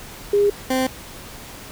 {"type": "tone pair in turn", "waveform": ["sine", "20% pulse"], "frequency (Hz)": [407.5, 259.8], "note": ["G#4", "C4"], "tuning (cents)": [-33, -12], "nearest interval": "minor sixth", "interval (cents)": 779, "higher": "first", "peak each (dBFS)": -13, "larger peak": "neither", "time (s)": [[0.33, 0.5], [0.7, 0.87]], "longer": "neither", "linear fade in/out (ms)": 5, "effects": ["pink hiss -38 dBFS RMS until 1.71 s"]}